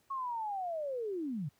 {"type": "linear sweep", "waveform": "sine", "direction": "down", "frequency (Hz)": [1105, 129.7], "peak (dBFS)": -34, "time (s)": [0.1, 1.49], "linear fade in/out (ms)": 10, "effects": ["pink hiss -71 dBFS RMS until 1.59 s", "high-pass 80 Hz 12 dB/octave"]}